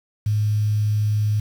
sine tone with quantisation, 105.9 Hz, G#2, 34 cents sharp, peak -17 dBFS, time 0.26-1.4 s, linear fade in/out 5 ms, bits 7, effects none

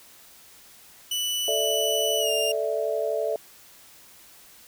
sawtooth tone with pitch glide, 2970 to 2803 Hz, F#7 to F7, +6 to +6 cents, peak -22 dBFS, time 1.11-2.52 s, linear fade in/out 5 ms, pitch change -100 cents, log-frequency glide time 2.19-2.3 s
sine chord, A suspended fourth, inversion none, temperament equal, 440 / 587.3 / 659.3 Hz, A4 / D5 / E5, 0 / 0 / 0 cents, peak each -28 dBFS, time 1.48-3.36 s, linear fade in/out 2 ms
effects white hiss -51 dBFS RMS until 4.67 s

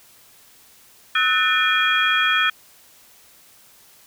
sine tone cluster, 1290 / 1487 / 1787 / 2425 / 3281 Hz, E6 / F#6 / A6 / D#7 / G#7, -38 / +8 / +26 / -45 / -22 cents, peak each -22 dBFS, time 1.15-2.5 s, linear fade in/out 5 ms, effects tanh soft clip ceiling -4 dBFS + white hiss -51 dBFS RMS until 4.06 s

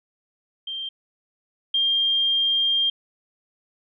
sine tone pair in turn, 3166 / 3201 Hz, G7 / G7, +17 / +36 cents, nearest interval unison, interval 19 cents, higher second, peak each -28 / -18 dBFS, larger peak second, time 0.67-0.89 / 1.74-2.9 s, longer second, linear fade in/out 5 ms, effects none

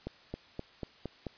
accelerating click train, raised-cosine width 2 ms, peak -23 dBFS, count 6, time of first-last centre 0.07-1.267 s, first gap 270 ms, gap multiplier 0.94, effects white hiss -58 dBFS RMS until 1.37 s + resampled to 11025 Hz

